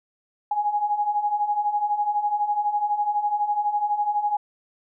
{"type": "beating tone pair", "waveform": "sine", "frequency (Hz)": [822, 834], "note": ["G#5", "G#5"], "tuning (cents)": [-18, 7], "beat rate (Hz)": 12, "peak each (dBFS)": [-27, -22], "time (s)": [0.51, 4.37], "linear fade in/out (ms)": 5, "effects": []}